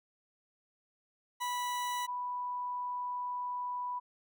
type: tone pair in turn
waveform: 40% pulse / sine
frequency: 983 / 986.8 Hz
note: B5 / B5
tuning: -8 / -2 cents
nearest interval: unison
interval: 6 cents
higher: second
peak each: -32 / -34 dBFS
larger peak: first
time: 1.4-2.07 / 2.07-4 s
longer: second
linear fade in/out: 20 ms
effects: none